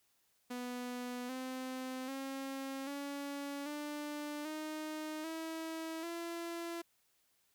sawtooth tone with pitch steps, 246.9 / 258.3 / 270.2 / 282.6 / 295.7 / 309.3 / 323.5 / 338.4 Hz, B3 / C4 / C#4 / C#4 / D4 / D#4 / E4 / E4, 0 / -22 / -44 / +34 / +12 / -10 / -32 / +45 cents, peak -36 dBFS, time 0.5-6.82 s, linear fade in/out 10 ms, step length 790 ms, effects white hiss -75 dBFS RMS until 7.54 s

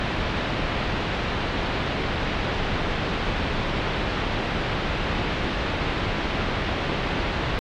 pink low-pass noise, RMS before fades -26 dBFS, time 0-7.59 s, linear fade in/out 0 ms, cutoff 3600 Hz, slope 24 dB/octave, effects AAC 64 kbps

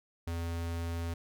square tone, 84.2 Hz, E2, 37 cents sharp, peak -34 dBFS, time 0.27-1.14 s, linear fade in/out 5 ms, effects none

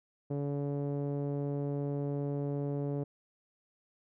sawtooth tone with low-pass filter, 142.6 Hz, C#3, 49 cents sharp, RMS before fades -34 dBFS, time 0.3-3.04 s, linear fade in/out 10 ms, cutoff 490 Hz, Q 1.8, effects none

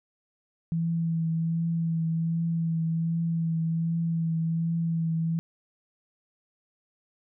sine tone with vibrato, 164.81 Hz, E3, in tune, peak -24 dBFS, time 0.72-5.39 s, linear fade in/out 0 ms, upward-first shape triangle, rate 1.3 Hz, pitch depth 24 cents each way, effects none

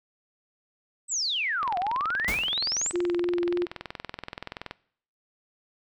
sine exponential two-way sweep, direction down then up, 8372 to 690 to 8372 Hz, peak -25 dBFS, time 1.08-2.93 s, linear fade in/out 50 ms, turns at 1.78 s
click train, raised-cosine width 0.3 ms, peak -18 dBFS, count 66, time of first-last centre 1.63-4.711 s, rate 21.1 Hz
pink noise with exponential decay, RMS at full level -28 dBFS, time 2.28-2.59 s, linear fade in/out 0 ms, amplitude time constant 67 ms
sine tone with vibrato, 349.2 Hz, F4, in tune, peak -23 dBFS, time 2.93-3.66 s, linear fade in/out 20 ms, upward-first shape sine, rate 3.4 Hz, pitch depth 12 cents each way
effects noise-tail reverb RT60 0.6 s tail -22 dB re dry

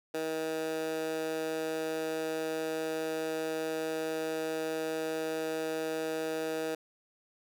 15% pulse tone with high-pass filter, 159.1 Hz, D#3, 39 cents sharp, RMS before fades -34 dBFS, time 0.14-6.75 s, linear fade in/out 5 ms, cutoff 420 Hz, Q 1.9, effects none

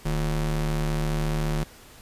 square ring-modulated tone, 95 Hz, F#2, 46 cents sharp, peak -21 dBFS, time 0.05-1.64 s, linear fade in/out 10 ms, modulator 57.8 Hz, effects pink hiss -49 dBFS RMS until 2.01 s + resampled to 32000 Hz

